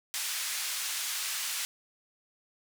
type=band-pass noise; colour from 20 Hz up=white; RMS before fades=-34 dBFS; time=0.14-1.65 s; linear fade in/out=0 ms; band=1400 to 10000 Hz; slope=12 dB/octave; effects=none